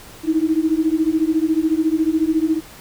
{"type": "beating tone pair", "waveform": "sine", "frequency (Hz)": [311.1, 325.1], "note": ["D#4", "E4"], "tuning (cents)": [0, -24], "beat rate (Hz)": 14, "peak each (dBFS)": -18, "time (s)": [0.23, 2.61], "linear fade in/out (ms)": 50, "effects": ["pink hiss -41 dBFS RMS until 2.8 s"]}